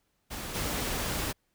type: noise with level steps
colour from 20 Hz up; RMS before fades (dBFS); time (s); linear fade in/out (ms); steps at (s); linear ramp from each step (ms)
pink; -38 / -32; 0.3-1.33; 20; 0.54; 20
effects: pink hiss -75 dBFS RMS until 1.54 s